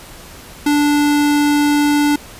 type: tone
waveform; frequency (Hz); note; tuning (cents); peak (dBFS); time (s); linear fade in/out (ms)
square; 292.5; D4; -7; -12; 0.66-2.16; 5
effects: pink hiss -37 dBFS RMS until 2.39 s + resampled to 32000 Hz